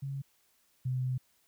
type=tone pair in turn; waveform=sine; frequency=137.6 / 128.04 Hz; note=C#3 / C3; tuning=-12 / -37 cents; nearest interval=minor second; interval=125 cents; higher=first; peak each=-34 / -29 dBFS; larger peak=second; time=0.02-0.22 / 0.85-1.18 s; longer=second; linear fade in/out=10 ms; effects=white hiss -70 dBFS RMS until 1.47 s